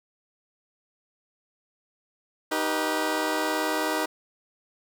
15% pulse chord, Eb augmented, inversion none, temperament just, 311.1 / 388.9 / 486.1 Hz, Eb4 / G4 / B4, 0 / -14 / -28 cents, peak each -21 / -25 / -24 dBFS, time 2.51-4.06 s, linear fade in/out 10 ms, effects none

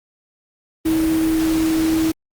sine tone in noise, 320.6 Hz, E4, 48 cents flat, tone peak -15 dBFS, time 0.85-2.12 s, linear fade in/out 10 ms, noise pink, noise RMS -28 dBFS, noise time 0.85-2.12 s, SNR +10 dB, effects Opus 32 kbps

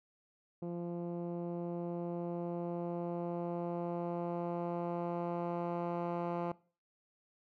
10% pulse tone with low-pass filter sweep, 172.7 Hz, F3, 19 cents flat, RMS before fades -38 dBFS, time 0.62-6.52 s, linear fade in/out 5 ms, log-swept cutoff 370 to 1200 Hz, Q 0.8, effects noise-tail reverb RT60 0.4 s tail -21 dB re dry

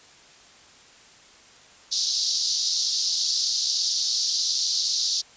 pink band-pass noise, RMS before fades -25 dBFS, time 1.91-5.22 s, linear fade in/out 20 ms, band 4100 to 6000 Hz, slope 48 dB/octave, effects white hiss -51 dBFS RMS until 5.36 s + resampled to 16000 Hz

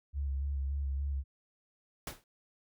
sine tone with vibrato, 69.3 Hz, C#2, in tune, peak -31 dBFS, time 0.13-1.24 s, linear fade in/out 50 ms, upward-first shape square, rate 3.5 Hz, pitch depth 29 cents each way
pink noise with exponential decay, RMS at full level -36 dBFS, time 2.07-2.24 s, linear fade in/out 2 ms, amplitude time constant 36 ms
effects none

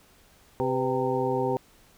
harmonic tone with a mistuned harmonic, 130.81 Hz, C3, in tune, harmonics 1 / 2 / 3 / 4 / 6 / 7, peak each -33 / -32 / -28 / -29 / -33 / -32 dBFS, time 0.6-1.57 s, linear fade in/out 0 ms, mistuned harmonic 4, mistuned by -73 cents, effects pink hiss -58 dBFS RMS until 1.97 s

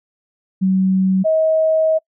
sine tone pair in turn, 189 / 635.7 Hz, F#3 / D#5, +37 / +37 cents, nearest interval octave + major sixth, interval 2100 cents, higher second, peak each -12 dBFS, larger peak neither, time 0.61-1.24 / 1.24-1.99 s, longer second, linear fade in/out 20 ms, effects noise-tail reverb RT60 0.1 s tail -26 dB re dry

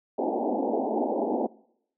pink band-pass noise, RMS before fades -27 dBFS, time 0.18-1.47 s, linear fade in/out 10 ms, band 220 to 880 Hz, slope 96 dB/octave, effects noise-tail reverb RT60 0.7 s tail -22 dB re dry

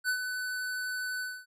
square tone with ADSR envelope, 1502 Hz, F#6, 26 cents sharp, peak -26 dBFS, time 0.04-1.46 s, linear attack 48 ms, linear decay 84 ms, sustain -7 dB, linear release 250 ms, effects resampled to 32000 Hz

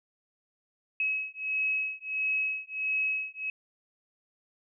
sine beating tone pair, 2562 / 2563.5 Hz, E7 / E7, -50 / -49 cents, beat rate 1.5 Hz, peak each -31 dBFS, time 1-3.5 s, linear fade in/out 2 ms, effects none

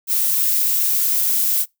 violet noise, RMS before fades -18 dBFS, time 0.07-1.66 s, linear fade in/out 50 ms, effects noise-tail reverb RT60 0.2 s tail -25 dB re dry

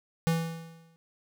square tone with exponential decay, 164.81 Hz, E3, in tune, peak -22 dBFS, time 0.27-0.96 s, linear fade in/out 0 ms, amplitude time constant 150 ms, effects none

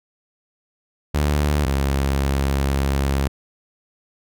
sawtooth tone pair in turn, 73.6 / 68.65 Hz, D2 / C#2, +4 / -16 cents, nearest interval minor second, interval 120 cents, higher first, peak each -13 / -14 dBFS, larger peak first, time 1.14-1.66 / 1.66-3.28 s, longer second, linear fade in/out 10 ms, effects none

